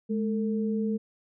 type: tone pair together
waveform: sine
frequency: 212.1 / 449.4 Hz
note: G#3 / A4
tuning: +37 / +37 cents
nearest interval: octave + minor second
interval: 1300 cents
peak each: -26 / -32 dBFS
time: 0.09-0.98 s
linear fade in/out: 20 ms
effects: none